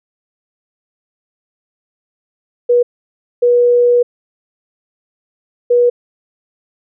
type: tone bursts at uneven times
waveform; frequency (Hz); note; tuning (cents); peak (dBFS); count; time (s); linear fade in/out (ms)
sine; 484.5; B4; -33; -7; 3; 2.69-2.83 / 3.42-4.03 / 5.7-5.9; 10
effects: none